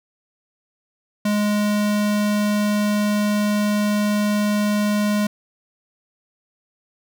square tone, 208.1 Hz, G#3, 4 cents sharp, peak -18 dBFS, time 1.25-5.27 s, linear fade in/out 5 ms, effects none

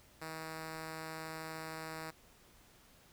5% pulse tone, 159.6 Hz, D#3, 44 cents sharp, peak -31 dBFS, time 0.21-2.11 s, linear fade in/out 10 ms, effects pink hiss -63 dBFS RMS until 3.12 s

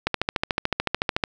click train, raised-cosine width 0.3 ms, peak -5 dBFS, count 17, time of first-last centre 0.07-1.238 s, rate 13.7 Hz, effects none

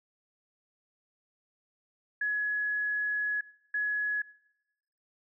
sine tone bursts at uneven times, 1687 Hz, G#6, 27 cents sharp, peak -27 dBFS, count 2, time 2.21-3.41 / 3.74-4.22 s, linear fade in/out 5 ms, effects noise-tail reverb RT60 0.9 s tail -22 dB re dry

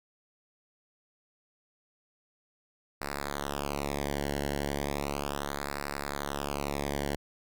sawtooth tone with flanger, 71.2 Hz, C#2, 47 cents sharp, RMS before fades -34 dBFS, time 3.01-7.16 s, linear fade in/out 5 ms, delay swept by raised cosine 0.31 to 0.82 ms, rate 0.35 Hz, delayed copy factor -1, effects none

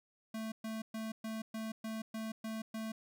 square tone bursts, 221.1 Hz, A3, 9 cents sharp, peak -39 dBFS, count 9, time 0.34-2.92 s, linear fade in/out 5 ms, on 180 ms, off 120 ms, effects none

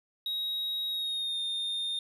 triangle tone with pitch glide, 3800 to 3649 Hz, A#7 to A#7, +33 to -38 cents, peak -29 dBFS, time 0.26-1.99 s, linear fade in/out 2 ms, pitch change -71 cents, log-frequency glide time 0.88-1.39 s, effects none

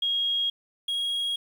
sine / triangle tone pair in turn, 3276 / 3291 Hz, G#7 / G#7, -24 / -16 cents, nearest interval unison, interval 8 cents, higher second, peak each -23 / -24 dBFS, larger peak first, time 0.02-0.5 / 0.88-1.36 s, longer neither, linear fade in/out 5 ms, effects 9-bit

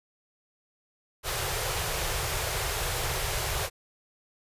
pink band-stop noise, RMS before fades -30 dBFS, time 1.23-3.7 s, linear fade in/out 50 ms, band 150 to 370 Hz, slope 48 dB/octave, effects resampled to 32000 Hz

